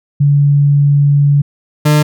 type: tone pair in turn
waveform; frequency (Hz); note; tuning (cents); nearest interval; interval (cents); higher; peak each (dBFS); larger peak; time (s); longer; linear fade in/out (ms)
sine / 40% pulse; 143.2 / 150.17; D3 / D3; -43 / +39; minor second; 82; second; -6; neither; 0.2-1.42 / 1.85-2.03; first; 10
effects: none